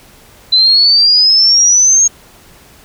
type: exponential sweep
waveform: sine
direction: up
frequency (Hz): 4011 to 6570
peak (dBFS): -5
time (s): 0.52-2.08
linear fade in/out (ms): 10
effects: pink hiss -42 dBFS RMS until 2.84 s